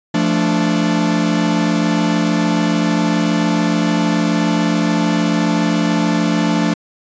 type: tone cluster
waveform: 45% pulse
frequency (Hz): 172.8 / 219.7 / 293.6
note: F3 / A3 / D4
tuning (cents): -18 / -2 / 0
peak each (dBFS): -18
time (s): 0.14-6.74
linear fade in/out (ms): 5
effects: resampled to 16000 Hz